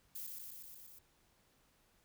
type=noise with echo; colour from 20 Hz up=violet; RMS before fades=-45 dBFS; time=0.15-0.27 s; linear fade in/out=5 ms; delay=120 ms; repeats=6; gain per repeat=-2 dB; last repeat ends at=0.99 s; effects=pink hiss -72 dBFS RMS until 2.04 s